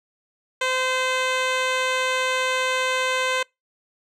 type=tone with low-pass filter; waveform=10% pulse; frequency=515 Hz; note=C5; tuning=28 cents flat; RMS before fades=-23 dBFS; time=0.61-3.43 s; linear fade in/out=5 ms; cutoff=6400 Hz; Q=0.88; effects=noise-tail reverb RT60 0.2 s tail -26 dB re dry